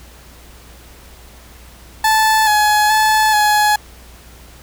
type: tone with pitch steps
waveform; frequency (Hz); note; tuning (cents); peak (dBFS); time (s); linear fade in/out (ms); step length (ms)
30% pulse; 874 / 844 / 865 / 842; A5 / G#5 / A5 / G#5; -12 / +28 / -30 / +24; -8; 2.04-3.76; 5; 430
effects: added 60 Hz sine -41 dBFS peak until 4.62 s + pink hiss -43 dBFS RMS until 4.62 s